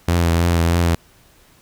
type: tone with vibrato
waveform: sawtooth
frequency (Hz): 84.9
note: F2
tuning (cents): -48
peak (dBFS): -10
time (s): 0.08-0.95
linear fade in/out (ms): 5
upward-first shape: triangle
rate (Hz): 3.2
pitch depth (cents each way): 35
effects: pink hiss -52 dBFS RMS until 1.61 s